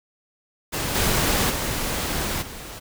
pink noise with level steps, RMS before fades -26 / -21 / -26 / -37 dBFS, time 0.72-2.8 s, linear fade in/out 20 ms, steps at 0.94 / 1.49 / 2.41 s, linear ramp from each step 20 ms, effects none

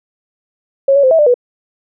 sine tone with pitch steps, 547 / 563 / 519 / 650 / 595 / 490.5 Hz, C#5 / C#5 / C5 / E5 / D5 / B4, -23 / +27 / -14 / -24 / +22 / -12 cents, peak -6 dBFS, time 0.88-1.342 s, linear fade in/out 5 ms, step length 77 ms, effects none

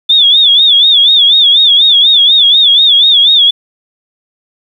sine tone with vibrato, 3504 Hz, A7, 8 cents flat, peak -3 dBFS, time 0.09-3.51 s, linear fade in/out 10 ms, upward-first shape sine, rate 4.1 Hz, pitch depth 120 cents each way, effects 7-bit

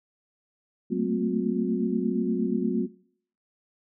sine tone cluster, 188.9 / 220.9 / 229.4 / 259.6 / 359.8 Hz, F#3 / A3 / A#3 / C4 / F#4, +36 / +7 / -28 / -13 / -48 cents, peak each -30 dBFS, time 0.9-2.87 s, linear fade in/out 20 ms, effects noise-tail reverb RT60 0.6 s tail -21 dB re dry

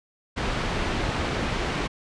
pink low-pass noise, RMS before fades -27 dBFS, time 0.36-1.88 s, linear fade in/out 20 ms, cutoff 3400 Hz, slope 12 dB/octave, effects resampled to 22050 Hz

